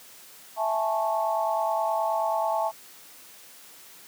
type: chord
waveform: sine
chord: A major seventh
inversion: second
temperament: equal with one note detuned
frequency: 659.3 / 830.6 / 880 / 1099.8 Hz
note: E5 / G#5 / A5 / C#6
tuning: 0 / 0 / 0 / -14 cents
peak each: -27 / -32 / -27 / -33 dBFS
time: 0.56-2.72 s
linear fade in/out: 50 ms
effects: white hiss -49 dBFS RMS until 4.07 s + high-pass 150 Hz 12 dB/octave